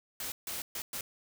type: noise bursts at uneven times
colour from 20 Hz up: white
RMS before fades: -38 dBFS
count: 4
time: 0.2-0.32 / 0.47-0.62 / 0.75-0.82 / 0.93-1.01 s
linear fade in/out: 2 ms
effects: none